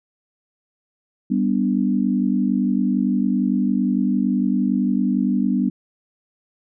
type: chord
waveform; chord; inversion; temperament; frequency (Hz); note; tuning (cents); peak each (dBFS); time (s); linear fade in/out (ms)
sine; G major; none; equal; 196 / 246.9 / 293.7; G3 / B3 / D4; 0 / 0 / 0; -20 / -20 / -24; 1.3-5.7; 10
effects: none